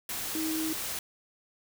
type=tone in noise; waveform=sine; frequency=317.3 Hz; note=D#4; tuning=34 cents sharp; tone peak=-30 dBFS; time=0.35-0.73 s; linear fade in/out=2 ms; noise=white; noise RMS=-35 dBFS; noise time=0.09-0.99 s; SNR=+2 dB; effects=none